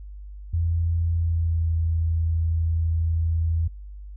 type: tone with pitch glide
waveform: sine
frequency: 83.9 to 82.17 Hz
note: E2 to E2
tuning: +31 to -5 cents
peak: -20 dBFS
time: 0.53-3.68 s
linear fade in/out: 10 ms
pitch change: -36 cents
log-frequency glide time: 1.16-1.68 s
effects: noise-tail reverb RT60 0.2 s tail -26 dB re dry + added 50 Hz sine -36 dBFS peak until 4.16 s